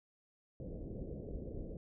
pink low-pass noise, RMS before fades -44 dBFS, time 0.6-1.77 s, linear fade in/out 2 ms, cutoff 560 Hz, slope 48 dB/octave, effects none

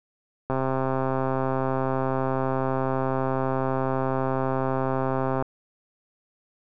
click train, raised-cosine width 1 ms, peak -12 dBFS, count 651, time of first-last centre 0.5-5.424 s, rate 132 Hz, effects none

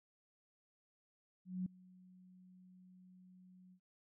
sine tone with ADSR envelope, 183.6 Hz, F#3, 13 cents flat, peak -35 dBFS, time 1.45-3.8 s, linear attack 210 ms, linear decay 4 ms, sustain -24 dB, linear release 77 ms, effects none

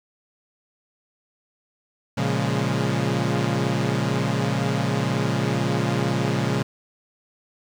sawtooth chord, Bb minor seventh, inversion none, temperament equal with one note detuned, 116.54 / 138.59 / 174.61 / 206 Hz, Bb2 / Db3 / F3 / Ab3, 0 / 0 / 0 / -14 cents, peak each -22 / -21 / -24 / -24 dBFS, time 2.17-6.63 s, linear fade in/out 10 ms, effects low-pass 7000 Hz 12 dB/octave + 9-bit

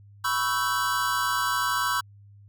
square chord, C# half-diminished seventh, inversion third, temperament equal with one note detuned, 987.8 / 1108.7 / 1318.5 / 1541.9 Hz, B5 / C#6 / E6 / G6, 0 / 0 / 0 / -29 cents, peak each -30 dBFS, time 0.24-2.01 s, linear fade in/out 10 ms, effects added 101 Hz sine -48 dBFS peak until 2.48 s

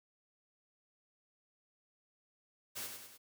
white noise with echo, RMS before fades -42 dBFS, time 2.75-2.88 s, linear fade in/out 20 ms, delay 100 ms, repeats 3, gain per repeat -5 dB, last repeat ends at 3.18 s, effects none

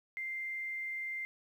sine tone with quantisation, 2093 Hz, C7, in tune, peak -36 dBFS, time 0.17-1.25 s, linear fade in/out 0 ms, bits 11, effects none

